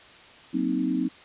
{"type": "chord", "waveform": "sine", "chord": "C half-diminished seventh", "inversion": "second", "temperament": "equal", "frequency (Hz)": [185, 233.1, 261.6, 311.1], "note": ["Gb3", "Bb3", "C4", "Eb4"], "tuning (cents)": [0, 0, 0, 0], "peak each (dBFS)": [-31, -31, -26, -28], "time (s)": [0.53, 1.09], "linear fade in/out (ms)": 20, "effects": ["white hiss -49 dBFS RMS until 1.24 s", "resampled to 8000 Hz"]}